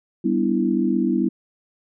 sine chord, E minor seventh, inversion first, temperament equal, 196 / 246.9 / 293.7 / 329.6 Hz, G3 / B3 / D4 / E4, 0 / 0 / 0 / 0 cents, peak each -23 / -22 / -26 / -22 dBFS, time 0.24-1.29 s, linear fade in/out 10 ms, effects none

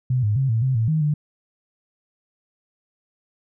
sine tone with pitch steps, 127 / 104.7 / 134.2 / 112.4 / 131.2 / 112.7 / 157 / 149.1 Hz, B2 / G#2 / C3 / A2 / C3 / A2 / D#3 / D3, +49 / +15 / +44 / +37 / +5 / +42 / +16 / +27 cents, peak -17 dBFS, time 0.1-1.14 s, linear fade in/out 5 ms, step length 130 ms, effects none

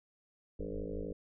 sine tone with frequency modulation, 238.4 Hz, A#3, 39 cents sharp, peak -36 dBFS, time 0.59-1.13 s, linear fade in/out 10 ms, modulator 52.4 Hz, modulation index 5.3, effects none

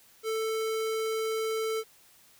square tone, 442.2 Hz, A4, 9 cents sharp, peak -29 dBFS, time 0.23-1.84 s, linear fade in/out 50 ms, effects white hiss -59 dBFS RMS until 2.39 s

